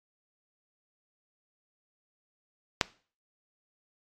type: click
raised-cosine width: 0.2 ms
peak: -4 dBFS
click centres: 2.812 s
effects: noise-tail reverb RT60 0.4 s tail -20 dB re dry + AAC 48 kbps